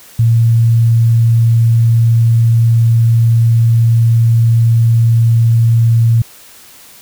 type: tone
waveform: sine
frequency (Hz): 115.2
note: A#2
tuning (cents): -20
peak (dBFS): -6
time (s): 0.19-6.22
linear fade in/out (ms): 5
effects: white hiss -39 dBFS RMS until 7.01 s